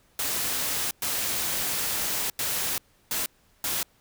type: noise bursts at uneven times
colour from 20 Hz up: white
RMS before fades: -28 dBFS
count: 5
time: 0.19-0.91 / 1.02-2.3 / 2.39-2.78 / 3.11-3.26 / 3.64-3.83 s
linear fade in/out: 2 ms
effects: pink hiss -63 dBFS RMS until 4 s